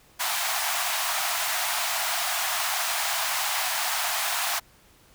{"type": "high-pass noise", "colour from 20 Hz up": "pink", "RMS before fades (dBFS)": -27, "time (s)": [0.19, 4.6], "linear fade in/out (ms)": 20, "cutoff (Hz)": 650, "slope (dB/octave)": 96, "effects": ["pink hiss -57 dBFS RMS until 5.14 s"]}